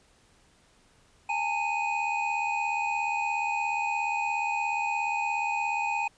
triangle tone cluster, 823 / 900 / 2495 Hz, G#5 / A5 / D#7, -16 / +39 / +4 cents, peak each -29 dBFS, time 1.29-6.08 s, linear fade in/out 5 ms, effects pink hiss -62 dBFS RMS until 6.17 s + resampled to 22050 Hz

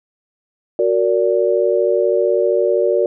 sine chord, Gb augmented, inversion none, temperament just, 370 / 462.5 / 578.1 Hz, Gb4 / Bb4 / D5, 0 / -14 / -27 cents, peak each -17 dBFS, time 0.79-3.06 s, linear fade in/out 2 ms, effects none

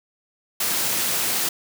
white high-pass noise, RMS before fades -23 dBFS, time 0.6-1.49 s, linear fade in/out 5 ms, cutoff 100 Hz, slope 24 dB/octave, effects none

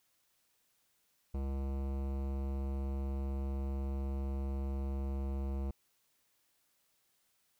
sine tone with hard clipping, 67.9 Hz, C#2, 35 cents flat, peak -36 dBFS, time 1.34-5.71 s, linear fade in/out 5 ms, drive 18 dB, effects white hiss -75 dBFS RMS until 7.59 s

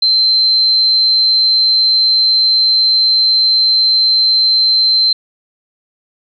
sine tone, 4106 Hz, C8, 33 cents flat, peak -8 dBFS, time 0.02-5.13 s, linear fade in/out 5 ms, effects none

